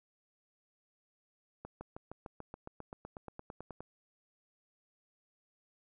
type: accelerating click train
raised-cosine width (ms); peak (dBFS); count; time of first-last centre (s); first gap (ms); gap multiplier
1; -30; 18; 1.65-3.806; 160; 0.97
effects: none